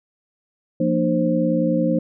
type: tone cluster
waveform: sine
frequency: 173.6 / 232 / 302.9 / 527 Hz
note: F3 / A#3 / D#4 / C5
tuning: -10 / -8 / -46 / +12 cents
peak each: -22 dBFS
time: 0.8-1.99 s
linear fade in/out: 5 ms
effects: none